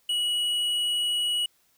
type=tone with tanh clipping; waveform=sine; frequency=2922 Hz; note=F#7; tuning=22 cents flat; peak=-25 dBFS; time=0.09-1.46 s; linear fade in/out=5 ms; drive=9 dB; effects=white hiss -66 dBFS RMS until 1.77 s